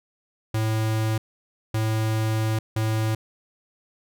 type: tone bursts at uneven times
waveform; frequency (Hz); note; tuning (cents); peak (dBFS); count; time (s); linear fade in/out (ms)
square; 110; A2; 0; -22; 3; 0.54-1.18 / 1.74-2.59 / 2.76-3.15; 5
effects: none